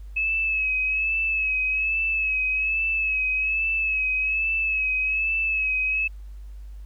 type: tone with vibrato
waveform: sine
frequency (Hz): 2583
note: E7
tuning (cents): -36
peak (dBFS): -21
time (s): 0.16-6.08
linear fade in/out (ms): 10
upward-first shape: sine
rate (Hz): 1.2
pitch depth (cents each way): 40
effects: added 50 Hz sine -36 dBFS peak until 6.85 s + pink hiss -63 dBFS RMS until 6.85 s